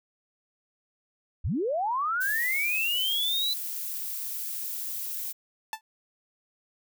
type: linear sweep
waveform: sine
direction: up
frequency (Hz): 43.65 to 4032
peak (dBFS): -25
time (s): 1.44-3.54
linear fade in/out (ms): 10
type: noise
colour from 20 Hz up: violet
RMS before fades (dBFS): -34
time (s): 2.2-5.33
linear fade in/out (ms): 20
type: tone with exponential decay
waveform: sawtooth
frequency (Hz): 880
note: A5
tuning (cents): 0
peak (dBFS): -23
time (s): 5.73-5.81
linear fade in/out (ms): 1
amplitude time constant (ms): 16
effects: none